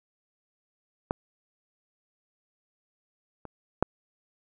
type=clicks; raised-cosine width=1 ms; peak=-12 / -26 / -7 dBFS; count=3; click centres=1.109 / 3.453 / 3.826 s; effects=none